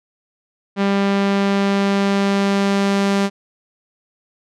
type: tone with low-pass filter sweep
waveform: sawtooth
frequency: 198.3 Hz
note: G3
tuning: 20 cents sharp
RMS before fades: -17 dBFS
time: 0.76-3.3 s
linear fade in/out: 50 ms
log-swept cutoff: 3600 to 6800 Hz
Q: 0.74
effects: none